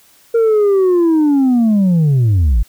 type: linear sweep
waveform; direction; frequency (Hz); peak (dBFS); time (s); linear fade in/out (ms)
sine; down; 466.2 to 46; -6; 0.34-2.63; 10
effects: tanh soft clip ceiling -8 dBFS + white hiss -49 dBFS RMS until 2.68 s